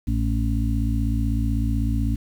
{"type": "harmonic tone", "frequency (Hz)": 56, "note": "A1", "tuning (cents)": 31, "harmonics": [1, 2, 4, 5], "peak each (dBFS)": [-22, -25, -28, -29], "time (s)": [0.07, 2.16], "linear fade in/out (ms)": 10, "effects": ["8-bit"]}